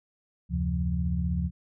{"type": "tone cluster", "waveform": "sine", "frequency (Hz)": [75, 90.6, 134.5, 174.1], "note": ["D2", "F#2", "C3", "F3"], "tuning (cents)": [37, -36, 48, -5], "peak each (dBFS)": [-28, -36, -34, -29], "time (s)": [0.49, 1.51], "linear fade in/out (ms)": 50, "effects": []}